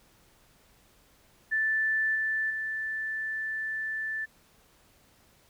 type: tone with level steps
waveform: sine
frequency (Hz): 1760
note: A6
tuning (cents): 0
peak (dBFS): -24 / -26 / -30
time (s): 1.51-4.26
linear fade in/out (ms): 20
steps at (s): 2.15 / 2.5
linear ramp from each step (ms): 5
effects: pink hiss -62 dBFS RMS until 5.49 s